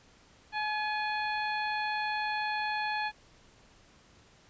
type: harmonic tone with a mistuned harmonic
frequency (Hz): 850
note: G#5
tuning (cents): +40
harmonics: 1 / 2 / 3 / 4 / 5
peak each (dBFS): -32 / -35 / -38 / -45 / -43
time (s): 0.52-3.12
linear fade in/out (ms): 50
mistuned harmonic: 3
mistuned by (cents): -51
effects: pink hiss -60 dBFS RMS until 4.49 s + resampled to 16000 Hz